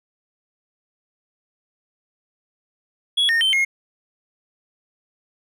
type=tone with pitch steps; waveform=triangle; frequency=3356 / 1837 / 3100 / 2150 Hz; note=G#7 / A#6 / G7 / C7; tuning=+17 / -26 / -20 / +47 cents; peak=-14 dBFS; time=3.17-3.65 s; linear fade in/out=10 ms; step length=120 ms; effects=none